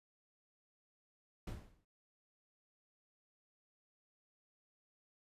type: noise with exponential decay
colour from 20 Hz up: brown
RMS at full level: -40 dBFS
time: 1.47-1.85 s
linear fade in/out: 5 ms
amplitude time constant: 81 ms
effects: noise-tail reverb RT60 0.3 s tail -24 dB re dry + resampled to 32000 Hz

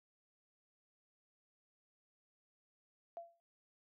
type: tone with exponential decay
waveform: sine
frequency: 680 Hz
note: F5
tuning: 46 cents flat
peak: -40 dBFS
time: 3.17-3.4 s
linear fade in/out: 0 ms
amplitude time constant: 48 ms
effects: high-pass 400 Hz 12 dB/octave

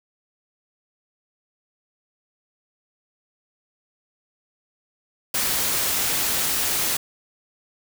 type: noise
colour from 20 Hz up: white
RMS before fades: -23 dBFS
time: 5.34-6.97 s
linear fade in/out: 5 ms
effects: none

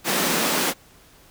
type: high-pass noise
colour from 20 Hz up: pink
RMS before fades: -22 dBFS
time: 0.04-0.74 s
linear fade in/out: 50 ms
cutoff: 170 Hz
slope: 48 dB/octave
effects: pink hiss -52 dBFS RMS until 1.3 s

